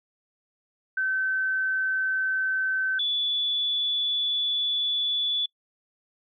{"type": "tone pair in turn", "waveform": "sine", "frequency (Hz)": [1535, 3446], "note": ["G6", "A7"], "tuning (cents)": [-37, -37], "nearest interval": "octave + major second", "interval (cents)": 1400, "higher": "second", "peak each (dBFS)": -23, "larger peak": "neither", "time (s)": [[0.97, 2.99], [2.99, 5.46]], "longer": "second", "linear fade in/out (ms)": 5, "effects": ["noise-tail reverb RT60 0.1 s tail -25 dB re dry"]}